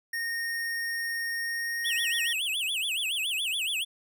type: tone with pitch glide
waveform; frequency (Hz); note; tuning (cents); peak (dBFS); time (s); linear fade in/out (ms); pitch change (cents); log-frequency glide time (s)
square; 1849 to 1865.1; A#6 to A#6; -15 to 0; -30; 0.13-2.33; 5; +15; 1.38-1.98
type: tone with vibrato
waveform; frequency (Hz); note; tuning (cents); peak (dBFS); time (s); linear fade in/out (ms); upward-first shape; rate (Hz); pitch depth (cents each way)
square; 2960; F#7; 0; -28; 1.84-3.85; 20; sine; 7.1; 280
effects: none